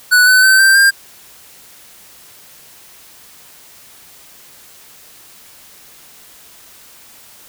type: tone with pitch steps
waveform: square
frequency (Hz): 1480 / 1508.5 / 1537.5 / 1567.1 / 1597.3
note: F#6 / F#6 / G6 / G6 / G6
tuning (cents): 0 / +33 / -34 / -1 / +32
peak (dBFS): -7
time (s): 0.11-0.91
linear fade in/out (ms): 20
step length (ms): 160
effects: white hiss -42 dBFS RMS until 7.48 s